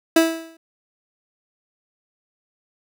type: tone with exponential decay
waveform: 30% pulse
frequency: 327 Hz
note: E4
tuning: 14 cents flat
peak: -7 dBFS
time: 0.16-0.57 s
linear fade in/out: 5 ms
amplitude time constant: 89 ms
effects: none